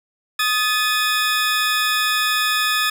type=tone pair together; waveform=20% pulse; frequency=1244.5 / 1726.7 Hz; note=D#6 / A6; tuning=0 / -33 cents; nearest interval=tritone; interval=567 cents; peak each=-15 dBFS; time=0.39-2.9 s; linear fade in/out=5 ms; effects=none